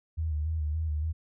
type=tone with vibrato; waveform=sine; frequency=77.78 Hz; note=D#2; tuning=in tune; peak=-27 dBFS; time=0.17-1.13 s; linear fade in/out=20 ms; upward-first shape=square; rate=3.5 Hz; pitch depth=51 cents each way; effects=none